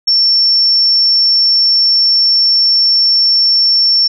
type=tone; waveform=sine; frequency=5430 Hz; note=F8; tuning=50 cents flat; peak=-7 dBFS; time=0.07-4.08 s; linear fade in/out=10 ms; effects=none